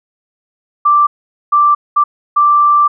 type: tone bursts at uneven times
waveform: sine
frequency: 1174.7 Hz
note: D6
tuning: in tune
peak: -6 dBFS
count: 4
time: 0.85-1.07 / 1.52-1.75 / 1.96-2.04 / 2.36-2.88 s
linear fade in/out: 10 ms
effects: none